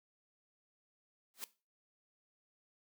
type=noise with exponential growth; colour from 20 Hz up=white; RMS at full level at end=-38 dBFS; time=1.34-1.44 s; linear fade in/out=0 ms; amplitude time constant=21 ms; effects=noise-tail reverb RT60 0.3 s tail -18 dB re dry + high-pass 200 Hz 12 dB/octave